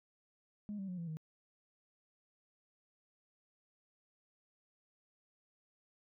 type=tone with pitch steps; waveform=sine; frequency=207.7 / 193.79 / 180.81 / 168.7 / 157.41 Hz; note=G#3 / G3 / F#3 / E3 / D#3; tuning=0 / -20 / -40 / +40 / +20 cents; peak=-38 dBFS; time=0.69-1.17 s; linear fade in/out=0 ms; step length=96 ms; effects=tanh soft clip ceiling -36 dBFS